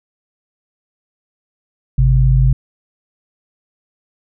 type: tone pair together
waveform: sine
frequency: 51.91 / 130.81 Hz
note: G#1 / C3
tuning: 0 / 0 cents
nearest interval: octave + major third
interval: 1600 cents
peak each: -11 dBFS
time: 1.98-2.53 s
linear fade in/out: 5 ms
effects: none